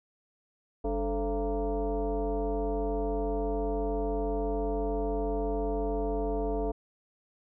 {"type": "tone with frequency modulation", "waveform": "sine", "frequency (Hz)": 196, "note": "G3", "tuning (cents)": 0, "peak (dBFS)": -27, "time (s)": [0.84, 6.72], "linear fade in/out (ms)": 10, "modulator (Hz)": 243, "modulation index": 2.1, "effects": []}